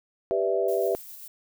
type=chord; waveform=sine; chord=E minor seventh; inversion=first; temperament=equal; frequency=392 / 493.9 / 587.3 / 659.3 Hz; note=G4 / B4 / D5 / E5; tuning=0 / 0 / 0 / 0 cents; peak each=-26 / -28 / -31 / -27 dBFS; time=0.31-0.95 s; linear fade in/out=0 ms
type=noise with tremolo; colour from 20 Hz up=violet; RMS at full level=-42 dBFS; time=0.68-1.28 s; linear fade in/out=5 ms; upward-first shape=square; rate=7.4 Hz; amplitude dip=25%
effects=none